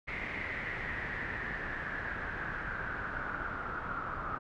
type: noise with low-pass filter sweep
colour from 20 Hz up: pink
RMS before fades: -38 dBFS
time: 0.07-4.39 s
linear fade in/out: 20 ms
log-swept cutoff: 2100 to 1300 Hz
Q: 7.8
effects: none